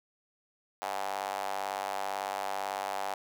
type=tone with high-pass filter; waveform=square; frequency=49 Hz; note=G1; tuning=in tune; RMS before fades=-35 dBFS; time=0.82-3.14 s; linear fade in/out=0 ms; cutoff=760 Hz; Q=3.9; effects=none